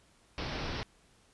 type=low-pass noise; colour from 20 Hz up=pink; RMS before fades=-37 dBFS; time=0.38-0.83 s; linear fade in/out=0 ms; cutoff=5600 Hz; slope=96 dB/octave; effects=pink hiss -65 dBFS RMS until 1.33 s + resampled to 24000 Hz